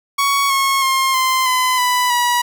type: tone with pitch steps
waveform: sawtooth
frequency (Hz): 1117 / 1090.9 / 1065.3 / 1040.4 / 1016 / 992.3 / 969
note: C#6 / C#6 / C6 / C6 / B5 / B5 / B5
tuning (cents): +13 / -28 / +31 / -10 / +49 / +8 / -33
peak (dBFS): -10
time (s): 0.18-2.42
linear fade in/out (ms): 10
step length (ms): 320
effects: 8-bit